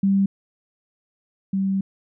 sine tone pair in turn, 196 / 193.53 Hz, G3 / G3, 0 / -22 cents, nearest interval unison, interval 22 cents, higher first, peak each -15 / -19 dBFS, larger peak first, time 0.03-0.26 / 1.53-1.81 s, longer second, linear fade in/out 5 ms, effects none

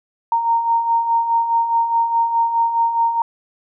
sine beating tone pair, 921 / 925.8 Hz, A#5 / A#5, -21 / -12 cents, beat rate 4.8 Hz, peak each -23 / -15 dBFS, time 0.32-3.22 s, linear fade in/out 2 ms, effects none

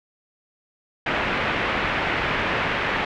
white low-pass noise, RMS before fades -24 dBFS, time 1.06-3.05 s, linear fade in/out 5 ms, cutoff 2500 Hz, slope 24 dB/octave, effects none

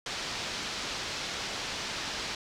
white low-pass noise, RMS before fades -36 dBFS, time 0.06-2.35 s, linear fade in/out 2 ms, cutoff 5500 Hz, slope 24 dB/octave, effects none

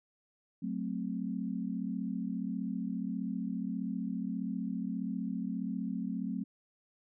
sine chord, F# diminished, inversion none, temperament equal, 185 / 220 / 261.6 Hz, F#3 / A3 / C4, 0 / 0 / 0 cents, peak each -37 / -37 / -38 dBFS, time 0.62-6.44 s, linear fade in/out 10 ms, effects none

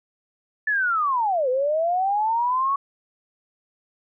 sine linear two-way sweep, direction down then up, 1758 to 493.9 to 1123 Hz, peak -19 dBFS, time 0.67-2.76 s, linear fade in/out 5 ms, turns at 1.49 s, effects none

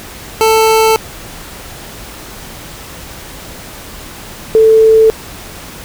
25% pulse / sine tone pair in turn, 442.5 / 442.5 Hz, A4 / A4, +10 / +10 cents, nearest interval unison, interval 0 cents, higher neither, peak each -3 dBFS, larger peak neither, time 0.41-0.96 / 4.55-5.1 s, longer neither, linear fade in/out 0 ms, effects pink hiss -30 dBFS RMS until 5.84 s

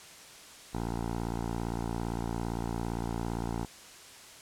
10% pulse tone with low-pass filter, 57.6 Hz, A#1, 20 cents flat, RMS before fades -34 dBFS, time 0.73-3.66 s, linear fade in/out 20 ms, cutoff 990 Hz, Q 1.5, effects white hiss -50 dBFS RMS until 4.41 s + low-pass 9000 Hz 12 dB/octave

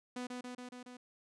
sawtooth tone with echo, 248.4 Hz, B3, 10 cents sharp, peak -35 dBFS, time 0.16-0.27 s, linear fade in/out 5 ms, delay 140 ms, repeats 5, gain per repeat -2 dB, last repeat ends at 0.97 s, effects resampled to 22050 Hz

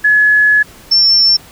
sine tone pair in turn, 1700 / 5397 Hz, G#6 / E8, +40 / +40 cents, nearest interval octave + minor sixth, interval 2000 cents, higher second, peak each -6 dBFS, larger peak neither, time 0.04-0.63 / 0.91-1.37 s, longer first, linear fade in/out 10 ms, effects pink hiss -39 dBFS RMS until 1.51 s

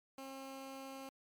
15% pulse tone, 268.7 Hz, C4, 46 cents sharp, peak -40 dBFS, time 0.18-1.09 s, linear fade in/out 2 ms, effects MP3 96 kbps

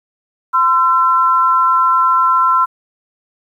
sine tone pair together, 1029.7 / 1346 Hz, C6 / E6, -28 / +36 cents, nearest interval perfect fourth, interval 464 cents, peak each -12 dBFS, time 0.53-2.66 s, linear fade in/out 20 ms, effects 8-bit

